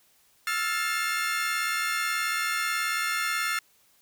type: chord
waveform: 35% pulse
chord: F major seventh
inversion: third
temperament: equal with one note detuned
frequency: 1318.5 / 1396.9 / 1760 / 2133 Hz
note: E6 / F6 / A6 / C7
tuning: 0 / 0 / 0 / +33 cents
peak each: -30 dBFS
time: 0.47-3.59 s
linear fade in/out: 2 ms
effects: white hiss -63 dBFS RMS until 4.01 s